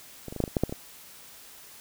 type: clicks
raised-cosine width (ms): 2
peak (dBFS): -23 / -24 / -22 / -12 / -11 / -25 / -10 / -9 / -24 / -19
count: 10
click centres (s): 0.283 / 0.325 / 0.363 / 0.403 / 0.439 / 0.478 / 0.568 / 0.636 / 0.695 / 0.725
effects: white hiss -49 dBFS RMS until 1.8 s